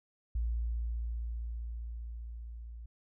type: tone with level ramp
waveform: sine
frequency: 57.6 Hz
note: A#1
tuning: 20 cents flat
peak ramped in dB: -29 to -43 dBFS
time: 0.35-2.86 s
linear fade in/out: 5 ms
effects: none